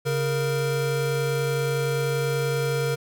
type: tone pair together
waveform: square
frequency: 138.8 / 466.9 Hz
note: C#3 / A#4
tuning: +3 / +3 cents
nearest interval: octave + major sixth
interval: 2100 cents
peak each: -26 dBFS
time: 0.05-2.96 s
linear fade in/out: 20 ms
effects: none